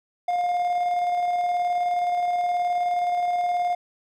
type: tone with tremolo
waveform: triangle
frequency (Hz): 709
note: F5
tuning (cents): +26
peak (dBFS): -18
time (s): 0.28-3.75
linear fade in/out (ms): 5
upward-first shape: square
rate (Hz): 19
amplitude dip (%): 25
effects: none